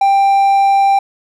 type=tone; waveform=triangle; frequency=789 Hz; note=G5; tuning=11 cents sharp; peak=-6 dBFS; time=0.01-0.99 s; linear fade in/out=5 ms; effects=none